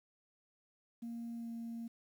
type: tone with pitch glide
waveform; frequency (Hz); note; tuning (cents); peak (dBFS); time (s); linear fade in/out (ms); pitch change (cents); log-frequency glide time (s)
sine; 233.1 to 231.1; A#3 to A#3; 0 to -15; -39; 1.02-1.88; 10; -15; 1.37-1.49
effects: tanh soft clip ceiling -38 dBFS + 11-bit